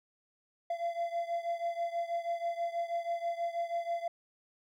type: beating tone pair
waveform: triangle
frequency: 681 / 687.2 Hz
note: F5 / F5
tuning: -44 / -28 cents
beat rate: 6.2 Hz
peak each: -32 / -35 dBFS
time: 0.7-4.08 s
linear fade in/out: 5 ms
effects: none